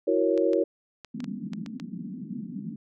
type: chord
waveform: sine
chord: F# dominant seventh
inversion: third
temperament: equal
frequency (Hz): 329.6 / 370 / 466.2 / 554.4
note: E4 / F#4 / A#4 / C#5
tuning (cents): 0 / 0 / 0 / 0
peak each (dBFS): -26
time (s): 0.07-0.64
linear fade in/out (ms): 10
type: clicks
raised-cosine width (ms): 0.2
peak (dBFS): -24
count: 8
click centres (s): 0.377 / 0.533 / 1.047 / 1.204 / 1.243 / 1.534 / 1.662 / 1.799
type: band-pass noise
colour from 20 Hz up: white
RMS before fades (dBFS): -36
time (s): 1.14-2.76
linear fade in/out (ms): 5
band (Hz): 170 to 250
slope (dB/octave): 48
effects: none